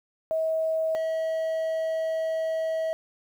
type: tone pair in turn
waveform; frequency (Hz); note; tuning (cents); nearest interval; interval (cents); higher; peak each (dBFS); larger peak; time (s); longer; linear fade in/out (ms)
sine / triangle; 641 / 643.9; E5 / E5; -49 / -41; unison; 8; second; -23; neither; 0.31-0.95 / 0.95-2.93; second; 0
effects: 9-bit